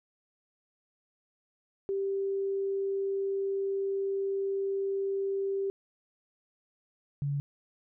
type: tone pair in turn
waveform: sine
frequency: 392 / 142.16 Hz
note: G4 / C#3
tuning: 0 / +44 cents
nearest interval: octave + tritone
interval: 1756 cents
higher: first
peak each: -28 dBFS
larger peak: neither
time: 1.89-5.7 / 7.22-7.4 s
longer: first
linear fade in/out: 0 ms
effects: none